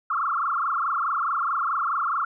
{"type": "tone with frequency modulation", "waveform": "sine", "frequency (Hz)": 1244.5, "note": "D#6", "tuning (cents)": 0, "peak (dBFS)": -22, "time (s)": [0.1, 2.25], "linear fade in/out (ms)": 5, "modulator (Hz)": 24.7, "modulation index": 6.4, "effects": []}